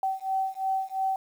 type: beating tone pair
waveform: sine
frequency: 766 / 768.9 Hz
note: G5 / G5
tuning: -40 / -34 cents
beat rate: 2.9 Hz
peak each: -29 dBFS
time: 0.03-1.16 s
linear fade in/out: 2 ms
effects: 9-bit

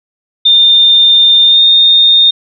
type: tone with pitch glide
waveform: sine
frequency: 3615 to 3661 Hz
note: A7 to A#7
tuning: +46 to -32 cents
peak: -3 dBFS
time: 0.45-2.31 s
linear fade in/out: 10 ms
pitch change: +22 cents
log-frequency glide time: 1.45-1.6 s
effects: none

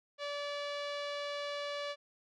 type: tone with low-pass filter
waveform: sawtooth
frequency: 577 Hz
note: D5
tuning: 31 cents flat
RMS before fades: -39 dBFS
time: 0.18-1.96 s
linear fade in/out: 50 ms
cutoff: 4000 Hz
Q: 1.8
effects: none

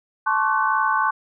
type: tone cluster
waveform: sine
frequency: 878 / 1076 / 1139 / 1507 Hz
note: A5 / C6 / C#6 / F#6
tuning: -4 / +48 / +47 / +31 cents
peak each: -23 dBFS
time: 0.26-1.11 s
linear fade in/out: 10 ms
effects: none

